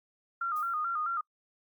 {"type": "tone with vibrato", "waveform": "sine", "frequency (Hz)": 1300, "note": "E6", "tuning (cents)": -24, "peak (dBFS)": -29, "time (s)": [0.41, 1.21], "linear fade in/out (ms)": 5, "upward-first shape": "square", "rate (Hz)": 4.6, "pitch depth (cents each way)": 93}
{"type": "noise with exponential decay", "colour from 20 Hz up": "violet", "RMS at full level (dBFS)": -47, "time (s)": [0.56, 0.91], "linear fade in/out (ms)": 2, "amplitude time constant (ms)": 75}
{"effects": ["noise-tail reverb RT60 0.1 s tail -26 dB re dry", "Opus 48 kbps"]}